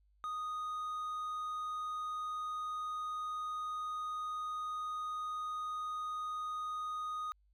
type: tone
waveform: triangle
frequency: 1241 Hz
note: D#6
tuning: 5 cents flat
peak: -35 dBFS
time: 0.24-7.32 s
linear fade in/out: 0 ms
effects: added 50 Hz sine -67 dBFS peak until 7.53 s